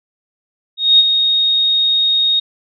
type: tone with ADSR envelope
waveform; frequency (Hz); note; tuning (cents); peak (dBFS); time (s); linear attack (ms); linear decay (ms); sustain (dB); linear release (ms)
sine; 3729; A#7; 0; -4; 0.77-2.4; 220; 34; -7; 9
effects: none